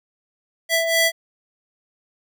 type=ring-modulated tone; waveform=sawtooth; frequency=1323 Hz; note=E6; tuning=6 cents sharp; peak=-10 dBFS; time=0.69-1.12 s; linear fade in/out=50 ms; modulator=663 Hz; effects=none